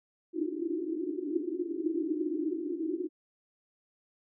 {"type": "band-pass noise", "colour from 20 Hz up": "white", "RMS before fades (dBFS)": -33, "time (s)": [0.33, 3.09], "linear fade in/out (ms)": 50, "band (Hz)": [300, 360], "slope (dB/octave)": 96, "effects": []}